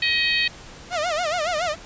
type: harmonic tone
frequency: 631 Hz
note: D#5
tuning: 24 cents sharp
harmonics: 3 / 4 / 5 / 6 / 7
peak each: -24 / -23 / -27 / -27 / -26 dBFS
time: 0.02-0.48 s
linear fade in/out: 5 ms
type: tone with vibrato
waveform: sawtooth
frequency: 659.3 Hz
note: E5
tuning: in tune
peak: -18 dBFS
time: 0.9-1.76 s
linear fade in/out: 50 ms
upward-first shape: sine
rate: 7.1 Hz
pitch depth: 170 cents each way
type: clicks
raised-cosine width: 0.3 ms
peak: -23 dBFS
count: 2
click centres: 0.93 / 0.944 s
effects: pink hiss -42 dBFS RMS until 1.85 s + resampled to 16000 Hz